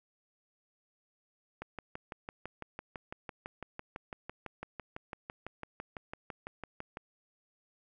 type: click train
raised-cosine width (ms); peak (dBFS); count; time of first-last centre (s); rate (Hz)
0.5; -25; 33; 1.62-6.971; 5.98
effects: none